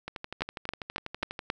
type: two click trains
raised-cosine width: 0.3 ms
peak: -12 / -20 dBFS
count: 5 / 17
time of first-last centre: 0.42-1.501 / 0.08-1.391 s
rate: 3.7 / 12.2 Hz
effects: none